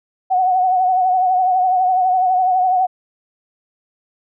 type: tone with vibrato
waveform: sine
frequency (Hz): 740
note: F#5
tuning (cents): 0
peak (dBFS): -12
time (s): 0.3-2.87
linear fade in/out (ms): 20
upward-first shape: triangle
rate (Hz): 12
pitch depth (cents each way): 57
effects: none